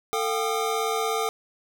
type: tone cluster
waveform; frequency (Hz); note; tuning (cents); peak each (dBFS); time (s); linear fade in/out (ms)
square; 445.8 / 711 / 788 / 1217; A4 / F5 / G5 / D#6; +23 / +31 / +9 / -39; -28 / -33 / -32 / -30; 0.13-1.29; 0
effects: none